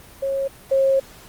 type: tone pair in turn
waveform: sine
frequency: 545 / 539.1 Hz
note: C#5 / C#5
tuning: -29 / -48 cents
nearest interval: unison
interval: 19 cents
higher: first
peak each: -20 / -14 dBFS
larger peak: second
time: 0.22-0.48 / 0.71-1 s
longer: second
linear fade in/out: 10 ms
effects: pink hiss -45 dBFS RMS until 1.28 s + Opus 32 kbps